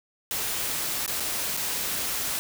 white noise with dropouts, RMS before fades -29 dBFS, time 0.31-2.39 s, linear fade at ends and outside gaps 0 ms, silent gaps 1.062-1.078 / 1.199-1.204 / 1.567-1.573 s, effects none

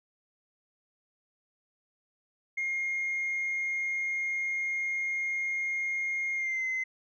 sine tone with pitch glide, 2134 to 2057 Hz, C7 to C7, +34 to -30 cents, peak -27 dBFS, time 2.57-6.84 s, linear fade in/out 10 ms, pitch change -64 cents, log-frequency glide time 6.35-6.66 s, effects tanh soft clip ceiling -26 dBFS

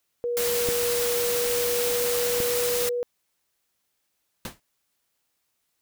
sine tone with pitch glide, 480 to 485.3 Hz, B4 to B4, -49 to -30 cents, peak -24 dBFS, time 0.24-3.03 s, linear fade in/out 0 ms, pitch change +19 cents, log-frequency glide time 0.83-2.79 s
white noise, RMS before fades -28 dBFS, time 0.37-2.89 s, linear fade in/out 0 ms
clicks, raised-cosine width 2 ms, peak -16 dBFS, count 2, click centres 0.688 / 2.403 s
pink noise with exponential decay, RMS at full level -30 dBFS, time 4.45-4.6 s, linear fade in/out 2 ms, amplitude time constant 32 ms
effects white hiss -75 dBFS RMS until 5.81 s

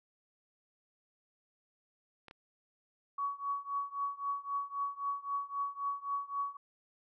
clicks, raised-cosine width 0.3 ms, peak -34 dBFS, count 2, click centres 2.283 / 2.311 s
sine tone with tremolo, 1125 Hz, C#6, 25 cents sharp, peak -30 dBFS, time 3.18-6.57 s, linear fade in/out 5 ms, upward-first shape triangle, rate 3.8 Hz, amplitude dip 95%
effects none

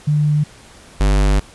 sine / square tone pair in turn, 149.3 / 49.56 Hz, D3 / G1, +29 / +20 cents, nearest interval octave + perfect fifth, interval 1909 cents, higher first, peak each -12 dBFS, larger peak neither, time 0.07-0.44 / 1-1.4 s, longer second, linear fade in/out 10 ms, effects pink hiss -43 dBFS RMS until 1.54 s + resampled to 24000 Hz

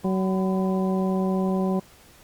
harmonic tone with a mistuned harmonic, 188.6 Hz, F#3, 33 cents sharp, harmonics 1 / 2 / 3 / 4 / 5, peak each -22 / -28 / -32 / -34 / -36 dBFS, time 0.04-1.8 s, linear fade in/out 10 ms, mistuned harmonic 5, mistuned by +110 cents, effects pink hiss -52 dBFS RMS until 2.23 s + Opus 48 kbps

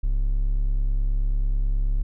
triangle tone, 34.65 Hz, C#1, in tune, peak -17 dBFS, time 0.03-2.03 s, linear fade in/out 10 ms, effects none

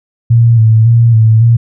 sine tone with vibrato, 113.8 Hz, A#2, 41 cents flat, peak -3 dBFS, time 0.3-1.57 s, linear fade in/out 10 ms, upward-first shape square, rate 1.8 Hz, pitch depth 43 cents each way, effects none

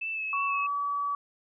sine tone with vibrato, 2618 Hz, E7, 13 cents flat, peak -30 dBFS, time 0.01-0.67 s, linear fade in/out 10 ms, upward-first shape sine, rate 3 Hz, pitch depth 24 cents each way
sine tone with pitch glide, 1118 to 1143.5 Hz, C#6 to D6, +14 to -47 cents, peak -27 dBFS, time 0.33-1.15 s, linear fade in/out 2 ms, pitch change +39 cents, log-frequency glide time 0.51-0.67 s
effects none

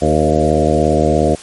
harmonic tone with a mistuned harmonic, 77 Hz, D#2, 17 cents flat, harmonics 1 / 2 / 3 / 4 / 5 / 6 / 7 / 8 / 9, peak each -19 / -19 / -19 / -19 / -19 / -19 / -19 / -19 / -19 dBFS, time 0.01-1.36 s, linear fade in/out 20 ms, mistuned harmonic 6, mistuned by +22 cents, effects white hiss -35 dBFS RMS until 1.42 s + MP3 48 kbps

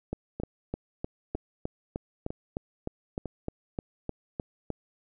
two click trains, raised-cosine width 2 ms, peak -18 / -21 dBFS, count 16 / 4, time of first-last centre 0.13-4.703 / 0.4-3.257 s, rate 3.28 / 1.05 Hz, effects none

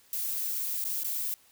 violet noise with dropouts, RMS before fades -32 dBFS, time 0.13-1.34 s, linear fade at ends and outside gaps 1 ms, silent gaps 0.842-0.85 / 1.034-1.045 s, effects white hiss -61 dBFS RMS until 1.51 s

